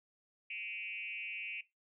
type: tone with frequency modulation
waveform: sine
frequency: 2494 Hz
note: D#7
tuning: 3 cents sharp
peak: -40 dBFS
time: 0.5-1.61 s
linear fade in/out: 5 ms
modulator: 198 Hz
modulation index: 1.4
effects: noise-tail reverb RT60 0.2 s tail -17 dB re dry